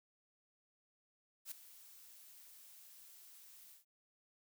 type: noise with ADSR envelope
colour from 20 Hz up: blue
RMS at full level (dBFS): -44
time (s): 1.45-3.85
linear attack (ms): 64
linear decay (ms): 7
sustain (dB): -15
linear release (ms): 130
effects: none